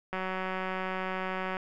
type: click train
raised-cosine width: 0.5 ms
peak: -19 dBFS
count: 270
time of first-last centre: 0.13-1.569 s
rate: 187 Hz
effects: none